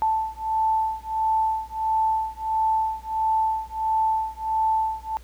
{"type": "beating tone pair", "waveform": "sine", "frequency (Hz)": [880, 881.5], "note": ["A5", "A5"], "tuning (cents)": [0, 3], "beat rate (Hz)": 1.5, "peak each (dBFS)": [-24, -24], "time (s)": [0.02, 5.17], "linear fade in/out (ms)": 0, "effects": ["added 60 Hz sine -44 dBFS peak until 5.23 s", "pink hiss -54 dBFS RMS until 5.23 s"]}